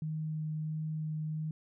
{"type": "tone with vibrato", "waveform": "sine", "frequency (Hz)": 155.56, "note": "D#3", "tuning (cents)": 0, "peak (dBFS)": -33, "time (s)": [0.02, 1.51], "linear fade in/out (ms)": 2, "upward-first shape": "sine", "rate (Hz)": 1.5, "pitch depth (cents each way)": 8, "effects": []}